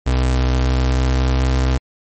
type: tone with pitch glide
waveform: 35% pulse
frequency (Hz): 63.6 to 64.75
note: C2 to C2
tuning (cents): -48 to -17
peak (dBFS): -12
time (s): 0.06-1.78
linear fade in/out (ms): 10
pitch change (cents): +31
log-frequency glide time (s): 0.38-1.4
effects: MP3 32 kbps